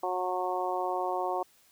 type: harmonic tone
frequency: 182.5 Hz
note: F#3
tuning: 24 cents flat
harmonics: 2 / 3 / 4 / 5 / 6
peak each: -35 / -36 / -32 / -35 / -37 dBFS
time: 0.03-1.43 s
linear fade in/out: 5 ms
effects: white hiss -63 dBFS RMS until 1.71 s